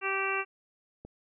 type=harmonic tone; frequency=388.6 Hz; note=G4; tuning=15 cents flat; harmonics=1 / 2 / 3 / 4 / 5 / 6 / 7; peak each=-35 / -39 / -34 / -36 / -39 / -35 / -34 dBFS; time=0.01-0.45 s; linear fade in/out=50 ms
type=click; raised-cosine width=2 ms; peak=-31 dBFS; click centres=1.05 s
effects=none